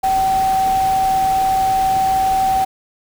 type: tone in noise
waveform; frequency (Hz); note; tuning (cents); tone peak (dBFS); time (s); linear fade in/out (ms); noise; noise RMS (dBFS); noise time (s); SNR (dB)
sine; 766; G5; -40; -13; 0.03-2.65; 10; pink; -29; 0.03-2.65; +13
effects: none